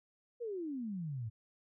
sine exponential sweep, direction down, 493.9 to 104.7 Hz, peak -37 dBFS, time 0.4-1.3 s, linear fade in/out 20 ms, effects none

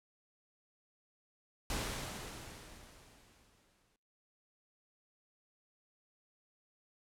pink noise with exponential decay, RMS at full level -36 dBFS, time 1.7-3.96 s, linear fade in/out 1 ms, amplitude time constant 490 ms, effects noise-tail reverb RT60 0.8 s tail -25 dB re dry + low-pass 11000 Hz 12 dB/octave

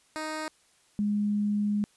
10% pulse / sine tone pair in turn, 311.1 / 206.9 Hz, D#4 / G#3, 0 / -6 cents, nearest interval perfect fifth, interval 706 cents, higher first, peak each -24 dBFS, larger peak neither, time 0.16-0.48 / 0.99-1.84 s, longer second, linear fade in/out 0 ms, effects white hiss -64 dBFS RMS until 1.96 s + resampled to 24000 Hz

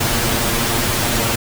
pink noise with comb filter, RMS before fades -18 dBFS, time 0-1.36 s, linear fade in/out 10 ms, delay 8.6 ms, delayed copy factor +0.8, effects none

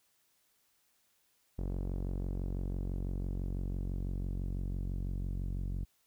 sawtooth tone with low-pass filter sweep, 46 Hz, F#1, 9 cents flat, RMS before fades -36 dBFS, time 1.58-5.85 s, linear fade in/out 10 ms, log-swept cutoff 470 to 200 Hz, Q 0.82, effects white hiss -73 dBFS RMS until 6.06 s

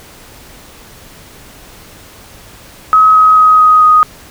sine tone with pitch steps, 1275 / 1267.7 / 1260.4 / 1253.1 / 1245.9 Hz, D#6 / D#6 / D#6 / D#6 / D#6, +42 / +32 / +22 / +12 / +2 cents, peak -3 dBFS, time 2.93-4.03 s, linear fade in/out 0 ms, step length 220 ms, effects pink hiss -37 dBFS RMS until 4.3 s

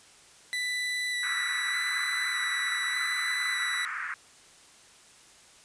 30% pulse tone with vibrato, 1975.5 Hz, B6, in tune, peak -26 dBFS, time 0.53-3.85 s, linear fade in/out 0 ms, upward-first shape square, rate 0.83 Hz, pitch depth 9 cents each way
white band-pass noise, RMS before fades -35 dBFS, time 1.23-4.14 s, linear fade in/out 2 ms, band 1200 to 2000 Hz, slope 48 dB/octave
effects white hiss -55 dBFS RMS until 5.64 s + resampled to 22050 Hz

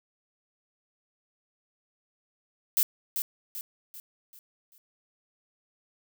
violet noise with echo, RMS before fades -23 dBFS, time 2.77-2.83 s, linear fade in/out 0 ms, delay 390 ms, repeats 5, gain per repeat -7 dB, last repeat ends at 4.78 s, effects none

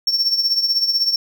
triangle tone with tremolo, 5450 Hz, F8, 43 cents flat, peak -11 dBFS, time 0.07-1.16 s, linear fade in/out 2 ms, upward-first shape triangle, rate 16 Hz, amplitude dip 75%, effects none

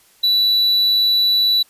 triangle tone, 3951 Hz, B7, in tune, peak -11 dBFS, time 0.23-1.63 s, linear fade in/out 10 ms, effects white hiss -53 dBFS RMS until 1.69 s + resampled to 32000 Hz

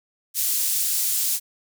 pink high-pass noise, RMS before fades -23 dBFS, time 0.34-1.4 s, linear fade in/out 50 ms, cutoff 7500 Hz, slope 12 dB/octave, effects none

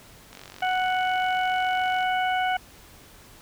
click train, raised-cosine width 0.2 ms, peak -25 dBFS, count 81, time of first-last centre 0.33-2.029 s, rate 47.1 Hz
harmonic tone, 740 Hz, F#5, in tune, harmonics 1 / 2 / 3 / 4, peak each -23 / -29 / -33 / -35 dBFS, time 0.62-2.57 s, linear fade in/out 5 ms
effects pink hiss -50 dBFS RMS until 3.41 s

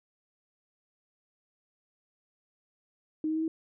sine tone with pitch steps, 311.1 / 314.9 / 318.7 / 322.6 Hz, D#4 / D#4 / D#4 / E4, 0 / +21 / +42 / -37 cents, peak -27 dBFS, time 3.24-3.48 s, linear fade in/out 2 ms, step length 60 ms, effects none

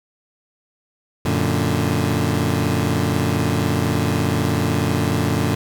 20% pulse chord, Gb augmented, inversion none, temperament equal, 92.5 / 116.54 / 146.83 Hz, Gb2 / Bb2 / D3, 0 / 0 / 0 cents, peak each -17 dBFS, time 1.25-5.55 s, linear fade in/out 5 ms, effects none

